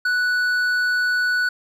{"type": "tone with hard clipping", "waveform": "sine", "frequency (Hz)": 1480, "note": "F#6", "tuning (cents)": 0, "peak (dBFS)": -19, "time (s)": [0.05, 1.49], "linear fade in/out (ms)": 5, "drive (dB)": 6, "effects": []}